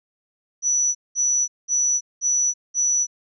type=tone bursts; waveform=sine; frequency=5920 Hz; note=F#8; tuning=in tune; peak=-17 dBFS; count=5; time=0.62-3.07 s; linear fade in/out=50 ms; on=330 ms; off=200 ms; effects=none